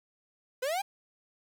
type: linear sweep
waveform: 45% pulse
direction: up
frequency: 484.2 to 823 Hz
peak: -29 dBFS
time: 0.62-0.82 s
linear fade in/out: 10 ms
effects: 10-bit